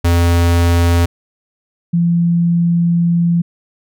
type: tone pair in turn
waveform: square / sine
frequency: 85.7 / 170.81 Hz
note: F2 / F3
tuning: -32 / -38 cents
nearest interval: octave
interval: 1194 cents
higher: second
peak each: -10 dBFS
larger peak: neither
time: 0.04-1.06 / 1.93-3.42 s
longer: second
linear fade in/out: 10 ms
effects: none